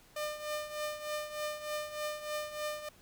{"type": "tone with tremolo", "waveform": "sawtooth", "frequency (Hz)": 602, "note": "D5", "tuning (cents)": 43, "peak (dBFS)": -29, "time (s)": [0.16, 2.89], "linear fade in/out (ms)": 5, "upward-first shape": "triangle", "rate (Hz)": 3.3, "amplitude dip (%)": 75, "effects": ["pink hiss -61 dBFS RMS until 3.01 s"]}